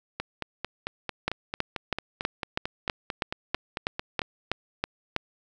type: two click trains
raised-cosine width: 0.3 ms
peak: -9 / -14 dBFS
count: 13 / 19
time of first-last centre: 1.28-5.163 / 0.2-4.218 s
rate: 3.09 / 4.48 Hz
effects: none